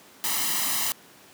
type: noise with comb filter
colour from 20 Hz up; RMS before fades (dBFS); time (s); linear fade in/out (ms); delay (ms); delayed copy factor
white; -26; 0.24-0.92; 0; 1; +0.7
effects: pink hiss -51 dBFS RMS until 1.33 s + high-pass 200 Hz 12 dB/octave